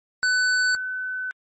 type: tone pair in turn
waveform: square / sine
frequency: 1500 / 1510.4 Hz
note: F#6 / F#6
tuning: +23 / +35 cents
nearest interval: unison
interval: 12 cents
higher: second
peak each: -19 / -26 dBFS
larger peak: first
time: 0.23-0.75 / 0.75-1.31 s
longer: second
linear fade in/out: 0 ms
effects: MP3 32 kbps